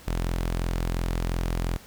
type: tone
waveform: sawtooth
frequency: 42.86 Hz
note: F1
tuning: 32 cents flat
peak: -21 dBFS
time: 0.07-1.77 s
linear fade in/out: 10 ms
effects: pink hiss -49 dBFS RMS until 1.86 s